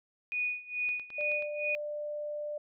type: tone with tremolo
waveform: sine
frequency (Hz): 2470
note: D#7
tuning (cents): -13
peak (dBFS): -28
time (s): 0.32-1.75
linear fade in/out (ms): 0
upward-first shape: sine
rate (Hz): 2.3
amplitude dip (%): 90
type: click train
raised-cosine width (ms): 0.3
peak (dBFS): -34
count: 6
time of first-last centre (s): 0.89-1.424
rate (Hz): 9.37
type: tone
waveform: sine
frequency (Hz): 594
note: D5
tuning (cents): +20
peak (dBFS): -34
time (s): 1.18-2.58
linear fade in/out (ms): 5
effects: none